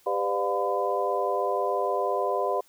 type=tone cluster; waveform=sine; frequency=397.4 / 504 / 594 / 708 / 1008 Hz; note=G4 / B4 / D5 / F5 / B5; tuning=+24 / +35 / +20 / +23 / +35 cents; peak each=-30 dBFS; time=0.06-2.61 s; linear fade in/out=10 ms; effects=white hiss -60 dBFS RMS until 2.68 s